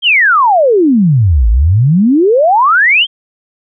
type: exponential two-way sweep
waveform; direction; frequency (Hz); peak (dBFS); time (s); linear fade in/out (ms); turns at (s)
sine; down then up; 3282 to 51.7 to 3282; -5; 0.02-3.07; 50; 1.49
effects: none